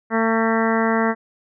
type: harmonic tone with a mistuned harmonic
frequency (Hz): 225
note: A3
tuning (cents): +39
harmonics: 1 / 2 / 3 / 4 / 5 / 6 / 7 / 8 / 9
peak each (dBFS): -20 / -23 / -25 / -26 / -27 / -28 / -28 / -29 / -30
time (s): 0.1-1.15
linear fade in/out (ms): 50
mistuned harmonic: 9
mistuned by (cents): -51
effects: none